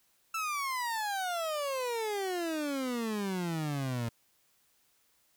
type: exponential sweep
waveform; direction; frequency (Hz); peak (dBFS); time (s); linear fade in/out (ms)
30% pulse; down; 1340 to 113.9; -29; 0.34-4.09; 5
effects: white hiss -70 dBFS RMS until 5.36 s